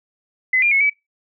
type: tone with pitch steps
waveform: sine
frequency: 2031 / 2399 / 2188 / 2289 Hz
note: B6 / D7 / C#7 / D7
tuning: +48 / +36 / -23 / -45 cents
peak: -13 dBFS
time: 0.53-0.898 s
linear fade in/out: 5 ms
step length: 92 ms
effects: noise-tail reverb RT60 0.2 s tail -22 dB re dry